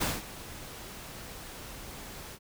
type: noise with ADSR envelope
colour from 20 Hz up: pink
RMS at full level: -28 dBFS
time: 0-2.39 s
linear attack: 17 ms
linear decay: 200 ms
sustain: -16 dB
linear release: 54 ms
effects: none